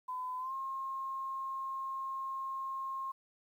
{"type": "tone with pitch glide", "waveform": "sine", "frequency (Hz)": [1011, 1069.9], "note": ["B5", "C6"], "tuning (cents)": [40, 38], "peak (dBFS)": -36, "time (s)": [0.08, 3.12], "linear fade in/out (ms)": 10, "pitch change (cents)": 98, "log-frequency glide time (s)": [0.39, 0.53], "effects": ["11-bit"]}